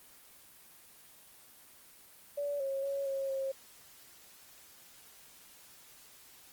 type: tone with pitch steps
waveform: sine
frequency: 575 / 544 / 555 / 544 / 538 Hz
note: D5 / C#5 / C#5 / C#5 / C5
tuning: -37 / -33 / +2 / -33 / +48 cents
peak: -32 dBFS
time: 2.37-3.52 s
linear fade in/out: 10 ms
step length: 230 ms
effects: white hiss -57 dBFS RMS until 6.52 s + Opus 24 kbps